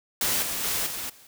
white noise with level steps, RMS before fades -25 / -30 / -27 / -33 / -52 dBFS, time 0.21-1.27 s, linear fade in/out 2 ms, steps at 0.42 / 0.63 / 0.86 / 1.09 s, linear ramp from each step 10 ms, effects none

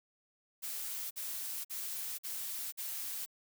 blue noise bursts, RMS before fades -40 dBFS, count 5, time 0.62-3.262 s, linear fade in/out 20 ms, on 490 ms, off 48 ms, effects none

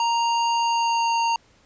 square tone with pitch glide, 932.3 to 925.3 Hz, A#5 to A#5, 0 to -13 cents, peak -20 dBFS, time 0-1.36 s, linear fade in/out 2 ms, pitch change -13 cents, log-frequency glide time 0.57-1.13 s, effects pink hiss -58 dBFS RMS until 1.65 s + resampled to 16000 Hz

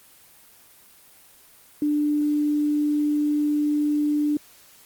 sine tone with quantisation, 296.3 Hz, D4, 15 cents sharp, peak -19 dBFS, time 1.82-4.37 s, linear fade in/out 2 ms, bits 8, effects white hiss -52 dBFS RMS until 4.85 s + Opus 24 kbps

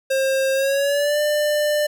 square tone with pitch glide, 534 to 595.9 Hz, C5 to D5, +35 to +25 cents, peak -18 dBFS, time 0.1-1.87 s, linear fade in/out 10 ms, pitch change +190 cents, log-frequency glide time 0.53-1.2 s, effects none

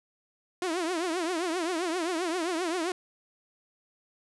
sawtooth tone with vibrato, 343.9 Hz, F4, 27 cents flat, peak -24 dBFS, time 0.62-2.92 s, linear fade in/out 2 ms, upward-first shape triangle, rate 7.6 Hz, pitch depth 180 cents each way, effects resampled to 24000 Hz + 11-bit

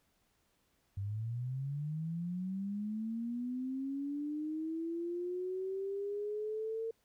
sine linear sweep, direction up, 96.2 to 455.1 Hz, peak -35 dBFS, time 0.97-6.91 s, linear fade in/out 5 ms, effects pink hiss -75 dBFS RMS until 7.04 s

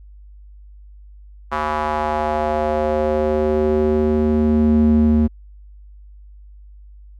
square tone with band-pass filter sweep, 76.2 Hz, D#2, 36 cents flat, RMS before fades -17 dBFS, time 1.51-5.28 s, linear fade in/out 20 ms, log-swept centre 1100 to 190 Hz, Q 2.5, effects added 50 Hz sine -39 dBFS peak until 7.19 s

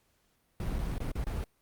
brown noise with dropouts, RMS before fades -33 dBFS, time 0.6-1.44 s, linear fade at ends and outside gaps 1 ms, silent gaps 0.785-0.789 / 0.982-1.003 / 1.116-1.154 / 1.241-1.268 s, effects pink hiss -72 dBFS RMS until 1.61 s + Opus 48 kbps

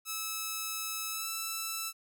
5% pulse tone with pitch glide, 1300 to 1322 Hz, E6 to E6, -24 to +5 cents, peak -23 dBFS, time 0.05-1.93 s, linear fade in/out 50 ms, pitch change +29 cents, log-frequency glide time 1.11-1.28 s, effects none

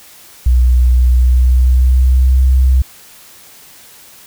sine tone with pitch glide, 61.74 to 64.77 Hz, B1 to C2, 0 to -17 cents, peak -6 dBFS, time 0.46-2.82 s, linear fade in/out 5 ms, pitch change +83 cents, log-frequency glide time 1.04-2.44 s, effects white hiss -40 dBFS RMS until 4.26 s

